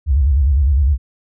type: tone with vibrato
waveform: sine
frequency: 69.3 Hz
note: C#2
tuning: in tune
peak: -10 dBFS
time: 0.06-0.98 s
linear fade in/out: 50 ms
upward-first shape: square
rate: 9.8 Hz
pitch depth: 140 cents each way
effects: none